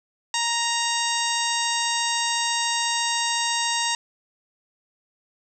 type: harmonic tone with a mistuned harmonic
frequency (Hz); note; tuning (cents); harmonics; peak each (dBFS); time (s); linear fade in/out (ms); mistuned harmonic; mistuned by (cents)
934; A#5; +3; 1 / 2 / 3 / 4 / 5 / 6 / 7 / 8 / 9; -27 / -30 / -30 / -29 / -33 / -31 / -32 / -33 / -37; 0.34-3.95; 2; 8; +42
effects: 9-bit